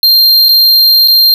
square tone with dropouts, 4186 Hz, C8, in tune, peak -4 dBFS, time 0.03-1.34 s, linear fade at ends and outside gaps 1 ms, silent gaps 0.485-0.49 / 1.076-1.082 s, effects none

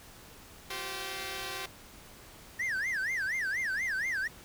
5% pulse chord, F suspended second, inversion none, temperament equal with one note detuned, 349.2 / 385.3 / 523.3 Hz, F4 / G4 / C5, 0 / -30 / 0 cents, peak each -32 / -27 / -31 dBFS, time 0.7-1.66 s, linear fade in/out 5 ms
triangle tone with vibrato, 1794 Hz, A6, 33 cents sharp, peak -28 dBFS, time 2.59-4.28 s, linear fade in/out 10 ms, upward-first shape sine, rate 4.2 Hz, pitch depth 290 cents each way
effects pink hiss -52 dBFS RMS until 4.44 s

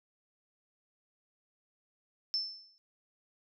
sine tone with exponential decay, 5300 Hz, E8, 9 cents sharp, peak -27 dBFS, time 2.34-2.78 s, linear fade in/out 0 ms, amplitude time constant 95 ms, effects none

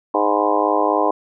harmonic tone with a mistuned harmonic, 103.83 Hz, G#2, in tune, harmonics 3 / 4 / 5 / 6 / 7 / 8 / 9 / 10, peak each -23 / -23 / -23 / -23 / -23 / -23 / -23 / -23 dBFS, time 0.14-1.11 s, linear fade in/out 5 ms, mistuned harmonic 9, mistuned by +72 cents, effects none

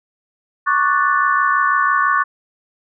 sine chord, D major seventh, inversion third, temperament equal, 1108.7 / 1174.7 / 1480 / 1760 Hz, C#6 / D6 / F#6 / A6, 0 / 0 / 0 / 0 cents, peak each -16 / -20 / -19 / -21 dBFS, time 0.66-2.24 s, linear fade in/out 20 ms, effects none

